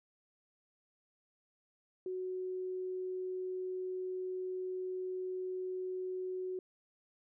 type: tone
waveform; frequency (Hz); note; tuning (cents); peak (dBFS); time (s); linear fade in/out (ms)
sine; 370; F#4; 0; -36; 2.06-6.59; 2
effects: none

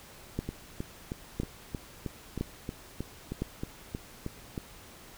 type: two click trains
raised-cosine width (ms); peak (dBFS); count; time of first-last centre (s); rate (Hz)
3; -21 / -17; 14 / 4; 0.49-4.578 / 0.39-3.42; 3.18 / 0.99
effects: pink hiss -51 dBFS RMS until 5.17 s

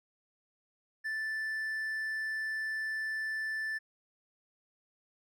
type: tone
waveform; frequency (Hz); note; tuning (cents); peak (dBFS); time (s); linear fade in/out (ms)
triangle; 1760; A6; 0; -31; 1.04-3.79; 20
effects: none

